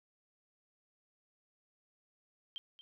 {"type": "tone with echo", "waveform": "sine", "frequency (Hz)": 3145, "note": "G7", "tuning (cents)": 5, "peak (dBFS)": -40, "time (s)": [2.56, 2.58], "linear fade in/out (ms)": 0, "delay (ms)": 230, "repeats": 1, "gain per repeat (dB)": -13, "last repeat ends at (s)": 2.81, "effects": []}